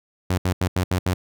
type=tone bursts at uneven times; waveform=sawtooth; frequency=91.5 Hz; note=F#2; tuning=19 cents flat; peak=-15 dBFS; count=6; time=0.3-0.38 / 0.45-0.53 / 0.61-0.68 / 0.76-0.84 / 0.91-0.99 / 1.06-1.14 s; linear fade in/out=5 ms; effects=none